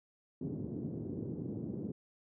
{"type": "band-pass noise", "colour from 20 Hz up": "white", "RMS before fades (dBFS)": -40, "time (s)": [0.41, 1.92], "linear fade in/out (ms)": 5, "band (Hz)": [100, 320], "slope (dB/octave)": 24, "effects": []}